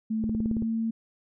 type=tone with pitch glide; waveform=sine; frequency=220 to 225.5 Hz; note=A3 to A3; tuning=0 to +43 cents; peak=-25 dBFS; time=0.1-0.91 s; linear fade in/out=10 ms; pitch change=+43 cents; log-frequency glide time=0.26-0.68 s
type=click train; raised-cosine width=3 ms; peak=-20 dBFS; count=8; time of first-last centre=0.24-0.623 s; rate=18.3 Hz
effects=none